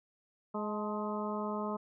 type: harmonic tone with a mistuned harmonic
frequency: 209.9 Hz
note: G#3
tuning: 19 cents sharp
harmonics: 1 / 2 / 3 / 4 / 5 / 6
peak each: -37 / -40 / -41 / -43 / -41 / -44 dBFS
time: 0.54-1.77 s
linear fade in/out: 10 ms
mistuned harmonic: 4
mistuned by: +52 cents
effects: none